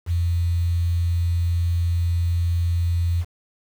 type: tone with quantisation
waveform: sine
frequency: 85.8 Hz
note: F2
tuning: 30 cents flat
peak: -18 dBFS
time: 0.06-3.25 s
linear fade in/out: 50 ms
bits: 7
effects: none